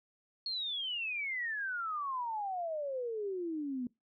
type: exponential sweep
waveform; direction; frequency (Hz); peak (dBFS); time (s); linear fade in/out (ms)
sine; down; 4348 to 239.8; -34; 0.46-3.87; 2
effects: noise-tail reverb RT60 0.2 s tail -22 dB re dry